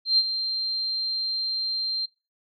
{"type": "tone with ADSR envelope", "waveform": "sine", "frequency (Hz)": 4161, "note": "C8", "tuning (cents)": -10, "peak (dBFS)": -14, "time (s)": [0.05, 2.06], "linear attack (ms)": 130, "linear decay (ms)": 46, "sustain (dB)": -10, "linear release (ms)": 10, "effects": ["noise-tail reverb RT60 0.3 s tail -22 dB re dry", "MP3 32 kbps"]}